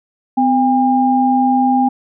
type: tone pair together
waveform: sine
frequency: 254.5 / 805.2 Hz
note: C4 / G5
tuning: -48 / +46 cents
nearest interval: octave + minor sixth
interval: 1994 cents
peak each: -13 dBFS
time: 0.37-1.89 s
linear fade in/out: 10 ms
effects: none